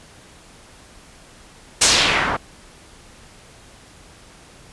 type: noise with low-pass filter sweep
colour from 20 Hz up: white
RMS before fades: -17 dBFS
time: 1.81-2.37 s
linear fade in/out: 10 ms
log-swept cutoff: 8100 to 1000 Hz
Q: 1.5
effects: pink hiss -46 dBFS RMS until 4.72 s + resampled to 24000 Hz